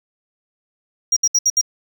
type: tone bursts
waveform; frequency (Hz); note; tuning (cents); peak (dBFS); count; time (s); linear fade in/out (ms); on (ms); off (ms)
triangle; 5700; F8; +34; -11; 5; 1.12-1.613; 5; 45; 67
effects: none